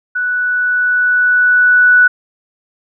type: tone with level ramp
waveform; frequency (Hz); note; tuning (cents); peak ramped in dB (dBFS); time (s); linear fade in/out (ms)
sine; 1480; F#6; 0; -14 to -4; 0.15-2.08; 10
effects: none